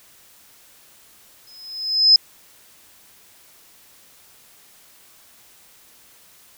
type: tone with exponential growth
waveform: sine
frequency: 5100 Hz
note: D#8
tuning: 42 cents sharp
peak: -6 dBFS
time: 1.47-2.16 s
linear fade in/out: 2 ms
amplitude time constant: 150 ms
effects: white hiss -51 dBFS RMS until 6.57 s